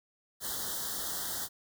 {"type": "band-stop noise", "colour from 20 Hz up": "white", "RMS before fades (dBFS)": -36, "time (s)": [0.4, 1.49], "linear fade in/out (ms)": 50, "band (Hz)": [1900, 3100], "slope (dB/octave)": 96, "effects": []}